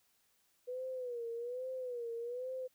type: tone with vibrato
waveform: sine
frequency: 490 Hz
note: B4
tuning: 14 cents flat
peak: -38 dBFS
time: 0.67-2.68 s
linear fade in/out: 20 ms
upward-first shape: sine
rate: 1.2 Hz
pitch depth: 100 cents each way
effects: white hiss -74 dBFS RMS until 2.74 s